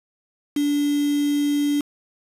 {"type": "tone with quantisation", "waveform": "sine", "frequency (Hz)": 289.7, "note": "D4", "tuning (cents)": -24, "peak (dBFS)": -18, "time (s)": [0.56, 1.81], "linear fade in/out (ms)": 5, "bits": 5, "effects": ["resampled to 32000 Hz"]}